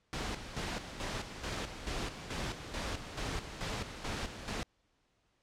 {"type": "noise with tremolo", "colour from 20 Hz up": "pink", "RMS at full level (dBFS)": -37, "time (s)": [0.13, 4.63], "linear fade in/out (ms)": 0, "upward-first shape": "square", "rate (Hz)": 2.3, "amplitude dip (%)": 60, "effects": ["pink hiss -75 dBFS RMS until 5.42 s", "low-pass 6000 Hz 12 dB/octave"]}